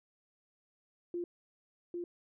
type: tone with echo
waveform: sine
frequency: 348.4 Hz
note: F4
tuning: 4 cents flat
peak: -34 dBFS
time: 1.14-1.24 s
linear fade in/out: 2 ms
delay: 800 ms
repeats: 1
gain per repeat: -2 dB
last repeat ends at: 2.04 s
effects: none